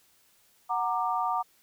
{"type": "tone cluster", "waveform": "sine", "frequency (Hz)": [739, 928, 1187], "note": ["F#5", "A#5", "D6"], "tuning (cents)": [-2, -8, 18], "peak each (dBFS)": -30, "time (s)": [0.69, 1.43], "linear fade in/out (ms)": 20, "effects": ["white hiss -64 dBFS RMS until 1.62 s"]}